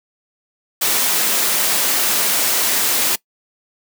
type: noise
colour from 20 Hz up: white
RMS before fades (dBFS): -17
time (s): 0.81-3.16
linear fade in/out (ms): 10
effects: noise-tail reverb RT60 0.1 s tail -22 dB re dry + high-pass 200 Hz 12 dB/octave